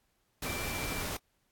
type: tone in noise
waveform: sine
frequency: 2349 Hz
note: D7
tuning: in tune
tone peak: -41 dBFS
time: 0.46-1.02 s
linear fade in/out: 5 ms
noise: pink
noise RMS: -37 dBFS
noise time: 0.42-1.17 s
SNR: -7 dB
effects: pink hiss -75 dBFS RMS until 1.51 s + AAC 64 kbps